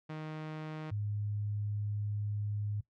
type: tone pair in turn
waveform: sawtooth / sine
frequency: 155.56 / 103.82 Hz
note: D#3 / G#2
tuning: 0 / 0 cents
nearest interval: perfect fifth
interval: 700 cents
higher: first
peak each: -35 / -33 dBFS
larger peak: second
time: 0.09-0.91 / 0.91-2.81 s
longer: second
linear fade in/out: 10 ms
effects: noise-tail reverb RT60 0.1 s tail -17 dB re dry + low-pass 3000 Hz 12 dB/octave

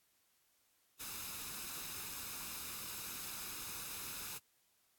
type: noise with comb filter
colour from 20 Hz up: white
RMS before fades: -45 dBFS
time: 0.99-4.39 s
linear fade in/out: 20 ms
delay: 0.78 ms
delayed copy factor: +0.5
effects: white hiss -75 dBFS RMS until 4.98 s + AAC 64 kbps

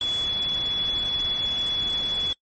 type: tone in noise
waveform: sine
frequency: 3400 Hz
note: G#7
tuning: 40 cents sharp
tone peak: -23 dBFS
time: 0.01-2.33 s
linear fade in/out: 2 ms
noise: pink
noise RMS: -37 dBFS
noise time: 0.01-2.33 s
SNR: +11 dB
effects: noise-tail reverb RT60 0.1 s tail -25 dB re dry + MP3 32 kbps

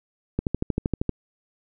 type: click train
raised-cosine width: 3 ms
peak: -10 dBFS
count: 10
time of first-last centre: 0.39-1.093 s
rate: 12.8 Hz
effects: none

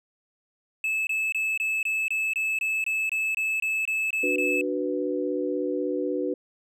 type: tone bursts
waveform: triangle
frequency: 2608 Hz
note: E7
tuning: 19 cents flat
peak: -22 dBFS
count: 15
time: 0.84-4.612 s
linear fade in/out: 2 ms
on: 230 ms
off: 23 ms
type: chord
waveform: sine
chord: B minor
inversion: first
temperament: equal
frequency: 293.7 / 370 / 493.9 Hz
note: D4 / F#4 / B4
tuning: 0 / 0 / 0 cents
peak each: -29 dBFS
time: 4.23-6.34 s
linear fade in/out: 5 ms
effects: none

